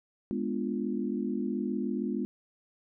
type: chord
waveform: sine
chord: G# diminished seventh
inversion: none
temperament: equal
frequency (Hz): 207.7 / 246.9 / 293.7 / 349.2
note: G#3 / B3 / D4 / F4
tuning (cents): 0 / 0 / 0 / 0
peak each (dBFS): -33 / -33 / -37 / -36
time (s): 0.31-2.25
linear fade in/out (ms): 0
effects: none